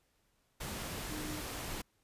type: tone in noise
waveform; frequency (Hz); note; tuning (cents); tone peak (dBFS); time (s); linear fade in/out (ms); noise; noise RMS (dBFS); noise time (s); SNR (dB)
sine; 303.5; D#4; -43; -42; 1.1-1.41; 10; pink; -41; 0.6-1.82; -4
effects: pink hiss -75 dBFS RMS until 2.03 s + resampled to 32000 Hz